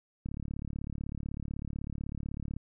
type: click train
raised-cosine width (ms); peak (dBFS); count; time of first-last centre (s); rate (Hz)
5; -25; 84; 0.26-2.566; 36
effects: none